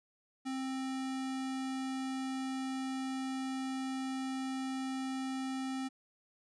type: tone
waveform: square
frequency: 263.7 Hz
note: C4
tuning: 14 cents sharp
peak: -36 dBFS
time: 0.45-5.89 s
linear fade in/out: 20 ms
effects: resampled to 22050 Hz